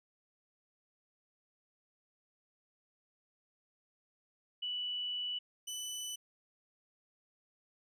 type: tone pair in turn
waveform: sine / 20% pulse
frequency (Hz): 2960 / 2989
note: F#7 / F#7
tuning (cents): 0 / +17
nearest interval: unison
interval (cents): 17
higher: second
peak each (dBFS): -35 / -34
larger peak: second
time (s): 4.62-5.39 / 5.67-6.16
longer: first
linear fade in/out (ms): 10
effects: none